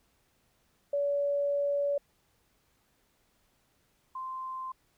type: tone pair in turn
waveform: sine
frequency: 570 / 1041.8 Hz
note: C#5 / C6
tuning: +48 / -8 cents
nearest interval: minor seventh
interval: 1044 cents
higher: second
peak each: -26 / -35 dBFS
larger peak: first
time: 0.93-1.98 / 4.15-4.72 s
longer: first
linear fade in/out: 5 ms
effects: pink hiss -71 dBFS RMS until 4.97 s